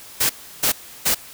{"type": "noise bursts", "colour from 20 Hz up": "white", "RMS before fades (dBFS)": -18, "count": 3, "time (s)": [0.2, 1.148], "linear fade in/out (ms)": 10, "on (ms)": 96, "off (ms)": 330, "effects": ["white hiss -41 dBFS RMS until 1.33 s"]}